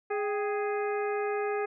harmonic tone with a mistuned harmonic, 415.3 Hz, G#4, in tune, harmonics 1 / 2 / 3 / 4 / 5 / 6, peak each -29 / -35 / -39 / -41 / -43 / -45 dBFS, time 0.1-1.66 s, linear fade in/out 10 ms, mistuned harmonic 2, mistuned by -88 cents, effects none

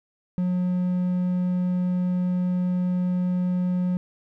triangle tone, 180.5 Hz, F#3, 43 cents flat, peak -19 dBFS, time 0.38-3.97 s, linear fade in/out 0 ms, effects none

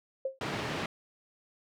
sine tone with exponential decay, 532 Hz, C5, 29 cents sharp, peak -26 dBFS, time 0.25-0.39 s, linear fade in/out 5 ms, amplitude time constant 29 ms
pink band-pass noise, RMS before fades -35 dBFS, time 0.41-0.86 s, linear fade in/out 2 ms, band 130 to 3400 Hz, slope 12 dB/octave
effects none

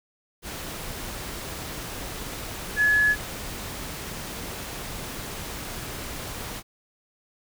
sine tone in noise, 1700 Hz, G#6, 40 cents sharp, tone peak -17 dBFS, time 2.76-3.16 s, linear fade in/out 50 ms, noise pink, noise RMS -35 dBFS, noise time 0.42-6.63 s, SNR +15 dB, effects none

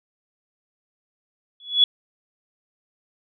sine tone with exponential growth, 3392 Hz, G#7, 36 cents sharp, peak -8 dBFS, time 1.6-1.84 s, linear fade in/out 2 ms, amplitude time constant 51 ms, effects none

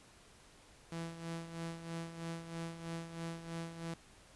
sawtooth tone with tremolo, 166.3 Hz, E3, 16 cents sharp, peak -35 dBFS, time 0.92-3.94 s, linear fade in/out 2 ms, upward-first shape sine, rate 3.1 Hz, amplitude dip 65%, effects pink hiss -61 dBFS RMS until 4.35 s + resampled to 24000 Hz

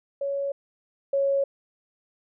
sine tone pair in turn, 558 / 552.9 Hz, C#5 / C#5, +11 / -5 cents, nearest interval unison, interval 16 cents, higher first, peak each -25 / -20 dBFS, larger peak second, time 0.21-0.52 / 1.13-1.44 s, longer neither, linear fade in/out 5 ms, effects none

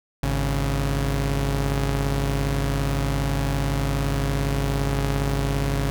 sawtooth tone pair together, 52.01 / 138.59 Hz, G#1 / C#3, +3 / 0 cents, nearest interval octave + perfect fourth, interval 1697 cents, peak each -20 dBFS, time 0.23-5.9 s, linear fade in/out 0 ms, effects none

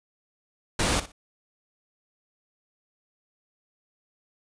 pink noise with echo, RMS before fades -24 dBFS, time 0.79-1 s, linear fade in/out 5 ms, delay 60 ms, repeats 2, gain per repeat -14 dB, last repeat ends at 1.12 s, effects resampled to 22050 Hz

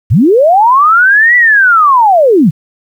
sine linear two-way sweep, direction up then down, 77.4 to 1980 to 128.8 Hz, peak -3 dBFS, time 0.1-2.51 s, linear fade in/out 20 ms, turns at 1.36 s, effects 7-bit

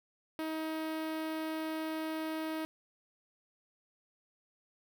sawtooth tone with notch filter, 316.6 Hz, D#4, 30 cents sharp, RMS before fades -37 dBFS, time 0.39-2.65 s, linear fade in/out 0 ms, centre 7000 Hz, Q 0.83, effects none

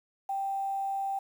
sine tone with quantisation, 784 Hz, G5, in tune, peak -29 dBFS, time 0.29-1.19 s, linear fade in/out 5 ms, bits 9, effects none

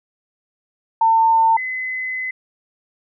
sine tone pair in turn, 901 / 2030 Hz, A5 / B6, +41 / +47 cents, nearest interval octave + major second, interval 1406 cents, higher second, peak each -11 / -22 dBFS, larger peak first, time 1.01-1.57 / 1.57-2.31 s, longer second, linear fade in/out 5 ms, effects none

